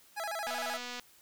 25% pulse tone with vibrato, 740 Hz, F#5, in tune, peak -31 dBFS, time 0.16-0.78 s, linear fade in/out 20 ms, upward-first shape square, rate 13 Hz, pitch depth 200 cents each way
click train, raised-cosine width 0.2 ms, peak -24 dBFS, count 130, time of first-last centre 0.47-0.997 s, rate 245 Hz
effects white hiss -61 dBFS RMS until 1.21 s

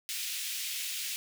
pink high-pass noise, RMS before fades -36 dBFS, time 0.09-1.16 s, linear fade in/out 0 ms, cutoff 2400 Hz, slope 24 dB/octave, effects none

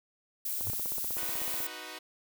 violet noise, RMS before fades -34 dBFS, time 0.45-1.67 s, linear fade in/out 5 ms
sine tone with exponential growth, 98 Hz, G2, in tune, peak -29 dBFS, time 0.59-0.7 s, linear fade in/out 0 ms, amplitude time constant 22 ms
click train, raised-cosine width 1 ms, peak -29 dBFS, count 17, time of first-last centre 0.61-1.604 s, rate 16.1 Hz
5% pulse chord, B major, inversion first, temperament equal, 311.1 / 370 / 493.9 Hz, D#4 / F#4 / B4, 0 / 0 / 0 cents, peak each -34 dBFS, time 1.17-1.99 s, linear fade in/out 10 ms
effects none

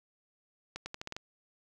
accelerating click train, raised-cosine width 0.2 ms, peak -22 dBFS, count 7, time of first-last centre 0.76-1.165 s, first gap 100 ms, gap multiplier 0.84, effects none

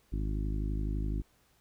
harmonic tone, 51.91 Hz, G#1, in tune, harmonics 1 / 2 / 3 / 4 / 5 / 6 / 7, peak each -31 / -39 / -41 / -45 / -43 / -44 / -50 dBFS, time 0.12-1.22 s, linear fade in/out 10 ms, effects pink hiss -68 dBFS RMS until 1.6 s

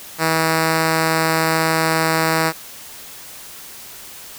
5% pulse tone, 161.2 Hz, E3, 38 cents flat, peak -4 dBFS, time 0.18-2.53 s, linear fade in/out 50 ms, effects white hiss -37 dBFS RMS until 4.38 s

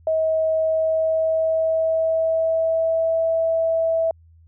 sine tone with pitch glide, 638 to 654.4 Hz, D#5 to E5, +43 to -13 cents, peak -17 dBFS, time 0.07-4.11 s, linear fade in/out 2 ms, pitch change +44 cents, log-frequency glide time 0.54-3.24 s, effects added 82 Hz sine -48 dBFS peak until 4.47 s

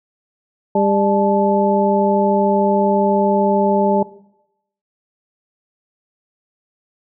harmonic tone with a mistuned harmonic, 199.8 Hz, G3, 33 cents sharp, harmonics 1 / 2 / 3 / 4, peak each -18 / -18 / -18 / -18 dBFS, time 0.75-4.03 s, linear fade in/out 5 ms, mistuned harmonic 4, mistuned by +140 cents, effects noise-tail reverb RT60 0.8 s tail -18 dB re dry

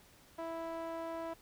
sawtooth tone with band-pass filter, 329.6 Hz, E4, in tune, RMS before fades -41 dBFS, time 0.38-1.34 s, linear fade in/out 10 ms, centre 770 Hz, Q 1.8, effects pink hiss -62 dBFS RMS until 1.41 s

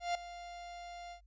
45% pulse tone with ADSR envelope, 698.5 Hz, F5, in tune, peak -30 dBFS, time 0-1.21 s, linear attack 150 ms, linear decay 3 ms, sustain -15 dB, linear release 94 ms, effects added 50 Hz sine -60 dBFS peak until 1.26 s + resampled to 16000 Hz

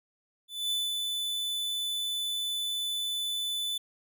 45% pulse tone with ADSR envelope, 3497 Hz, A7, 11 cents flat, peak -27 dBFS, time 0.48-3.78 s, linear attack 230 ms, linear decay 200 ms, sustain -3 dB, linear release 7 ms, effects none

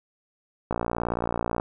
click train, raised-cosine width 1 ms, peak -12 dBFS, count 53, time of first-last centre 0.71-1.599 s, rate 58.5 Hz, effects none

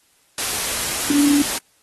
sine tone in noise, 287.9 Hz, D4, 34 cents flat, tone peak -13 dBFS, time 1.1-1.42 s, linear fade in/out 2 ms, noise white, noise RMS -23 dBFS, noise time 0.38-1.58 s, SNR +7 dB, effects white hiss -59 dBFS RMS until 1.82 s + AAC 32 kbps

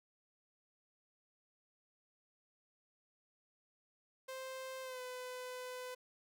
sawtooth tone with pitch glide, 523.3 to 503.4 Hz, C5 to B4, 0 to +33 cents, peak -40 dBFS, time 4.28-5.95 s, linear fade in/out 10 ms, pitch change -67 cents, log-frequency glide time 4.82-5.01 s, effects none

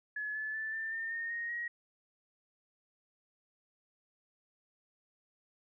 sine tone with pitch steps, 1705 / 1730.8 / 1757 / 1783.6 / 1810.6 / 1838 / 1865.8 / 1894 Hz, G#6 / A6 / A6 / A6 / A6 / A#6 / A#6 / A#6, +45 / -29 / -3 / +23 / +49 / -25 / +1 / +27 cents, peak -35 dBFS, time 0.16-1.68 s, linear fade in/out 5 ms, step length 190 ms, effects none

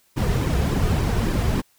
brown noise with flanger, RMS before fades -21 dBFS, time 0.16-1.62 s, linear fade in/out 20 ms, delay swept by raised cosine 1.4 to 3.7 ms, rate 3.5 Hz, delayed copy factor -0.65, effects white hiss -61 dBFS RMS until 1.78 s

